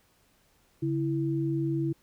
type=tone pair together; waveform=sine; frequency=141 / 329.6 Hz; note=C#3 / E4; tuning=+30 / 0 cents; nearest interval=octave + minor third; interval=1470 cents; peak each=-29 / -28 dBFS; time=0.82-1.93 s; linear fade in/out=10 ms; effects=pink hiss -66 dBFS RMS until 2.02 s